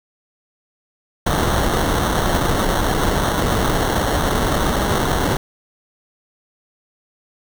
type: noise with sample-and-hold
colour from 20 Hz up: pink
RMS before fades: -18 dBFS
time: 1.26-5.37 s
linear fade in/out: 5 ms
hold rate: 2450 Hz
effects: none